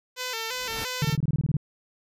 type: tone with vibrato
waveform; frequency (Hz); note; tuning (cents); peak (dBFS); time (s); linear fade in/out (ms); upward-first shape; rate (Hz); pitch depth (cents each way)
5% pulse; 476.3; A#4; +37; -18; 0.16-1.17; 50; square; 2.9; 100
type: noise with exponential growth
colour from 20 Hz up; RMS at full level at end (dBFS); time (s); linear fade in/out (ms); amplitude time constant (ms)
pink; -32; 0.4-0.84; 0; 95
type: tone bursts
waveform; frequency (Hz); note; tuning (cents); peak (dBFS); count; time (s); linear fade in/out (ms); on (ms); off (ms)
sine; 147; D3; +2; -20; 11; 1.02-1.568; 2; 28; 24
effects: resampled to 32000 Hz